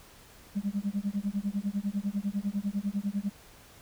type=tone with tremolo; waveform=sine; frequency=201.4 Hz; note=G3; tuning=47 cents sharp; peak=-24 dBFS; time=0.55-3.3 s; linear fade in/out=20 ms; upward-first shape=sine; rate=10 Hz; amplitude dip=100%; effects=tanh soft clip ceiling -22 dBFS + pink hiss -54 dBFS RMS until 3.81 s